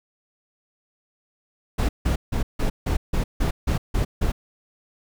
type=noise bursts; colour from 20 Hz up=brown; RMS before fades=-21 dBFS; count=10; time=1.78-4.32 s; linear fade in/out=10 ms; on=110 ms; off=160 ms; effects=none